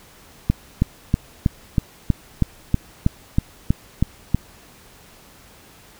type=click train; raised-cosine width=5 ms; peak=-3 dBFS; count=13; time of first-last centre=0.5-4.346 s; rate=3.12 Hz; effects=pink hiss -48 dBFS RMS until 5.99 s